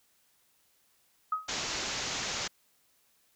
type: tone with exponential decay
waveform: sine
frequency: 1264 Hz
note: D#6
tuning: 27 cents sharp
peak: -24 dBFS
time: 1.32-1.52 s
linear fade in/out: 5 ms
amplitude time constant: 42 ms
type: low-pass noise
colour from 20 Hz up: white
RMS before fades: -35 dBFS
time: 1.48-2.48 s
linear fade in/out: 10 ms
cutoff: 7100 Hz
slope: 96 dB/octave
effects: white hiss -69 dBFS RMS until 3.35 s